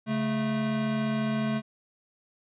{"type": "tone pair together", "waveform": "square", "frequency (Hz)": [138.2, 218.8], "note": ["C#3", "A3"], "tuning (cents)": [-5, -9], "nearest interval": "minor sixth", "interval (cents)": 796, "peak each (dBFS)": [-34, -27], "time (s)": [0.06, 1.62], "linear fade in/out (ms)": 50, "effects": ["resampled to 8000 Hz"]}